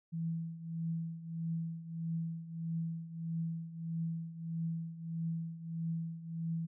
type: tone with tremolo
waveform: sine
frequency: 164.81 Hz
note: E3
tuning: in tune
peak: -32 dBFS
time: 0.12-6.67 s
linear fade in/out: 20 ms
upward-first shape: triangle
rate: 1.6 Hz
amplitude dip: 80%
effects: none

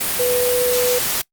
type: tone in noise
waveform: sine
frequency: 493.9 Hz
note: B4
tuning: in tune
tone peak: -16 dBFS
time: 0.19-0.99 s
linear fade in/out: 10 ms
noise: white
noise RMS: -21 dBFS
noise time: 0-1.22 s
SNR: +2 dB
effects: noise-tail reverb RT60 0.1 s tail -22 dB re dry + Opus 32 kbps

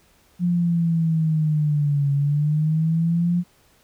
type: linear two-way sweep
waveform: sine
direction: down then up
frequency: 177.3 to 140 to 177.3 Hz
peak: -17 dBFS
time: 0.39-3.44 s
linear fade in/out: 50 ms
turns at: 2.12 s
effects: pink hiss -58 dBFS RMS until 3.83 s

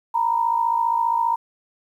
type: tone pair together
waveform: sine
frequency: 925 / 980 Hz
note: A#5 / B5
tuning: -14 / -14 cents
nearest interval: minor second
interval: 100 cents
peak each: -19 / -23 dBFS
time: 0.14-1.36 s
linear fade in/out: 10 ms
effects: 9-bit

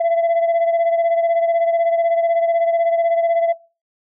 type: beating tone pair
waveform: sine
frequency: 671 / 687 Hz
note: E5 / F5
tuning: +31 / -29 cents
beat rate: 16 Hz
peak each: -13 / -20 dBFS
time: 0-3.53 s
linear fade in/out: 10 ms
effects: noise-tail reverb RT60 0.3 s tail -18 dB re dry + tanh soft clip ceiling -12 dBFS

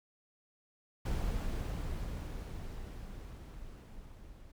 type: noise with level ramp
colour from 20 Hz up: brown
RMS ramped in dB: -33 to -53 dBFS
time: 1.05-4.52 s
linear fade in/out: 10 ms
effects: none

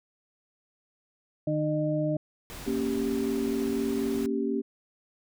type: harmonic tone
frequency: 152.7 Hz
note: D#3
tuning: 32 cents flat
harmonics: 1 / 2 / 4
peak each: -29 / -29 / -29 dBFS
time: 1.47-2.17 s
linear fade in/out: 5 ms
type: noise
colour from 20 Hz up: pink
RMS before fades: -42 dBFS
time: 2.5-4.26 s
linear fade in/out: 0 ms
type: chord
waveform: sine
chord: G diminished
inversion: first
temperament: equal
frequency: 233.1 / 277.2 / 392 Hz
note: Bb3 / Db4 / G4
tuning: 0 / 0 / 0 cents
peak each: -30 dBFS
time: 2.66-4.62 s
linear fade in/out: 20 ms
effects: none

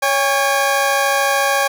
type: tone pair together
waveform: 20% pulse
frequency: 557 / 808.7 Hz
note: C#5 / G#5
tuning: +8 / -46 cents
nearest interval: tritone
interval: 646 cents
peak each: -12 dBFS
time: 0.02-1.68 s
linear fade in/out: 10 ms
effects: none

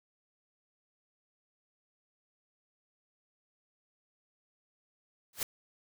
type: noise with exponential growth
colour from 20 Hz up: white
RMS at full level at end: -28 dBFS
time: 5.33-5.43 s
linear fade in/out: 2 ms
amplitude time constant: 21 ms
effects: none

